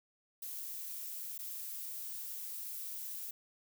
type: noise with dropouts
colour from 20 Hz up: violet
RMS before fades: -43 dBFS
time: 0.42-3.31 s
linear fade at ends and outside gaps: 5 ms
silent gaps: 1.379-1.389 s
effects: none